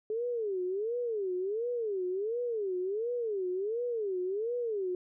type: tone with vibrato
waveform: sine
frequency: 420.3 Hz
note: G#4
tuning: 21 cents sharp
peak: -30 dBFS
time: 0.1-4.95 s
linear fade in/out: 2 ms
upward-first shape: sine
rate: 1.4 Hz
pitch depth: 260 cents each way
effects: none